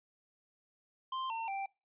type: tone with pitch steps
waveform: square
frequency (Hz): 1046.5 / 905.8 / 784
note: C6 / A#5 / G5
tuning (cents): 0 / -50 / 0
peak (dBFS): -36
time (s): 1.12-1.66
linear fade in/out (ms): 5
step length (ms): 180
effects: noise-tail reverb RT60 0.3 s tail -24 dB re dry + resampled to 8000 Hz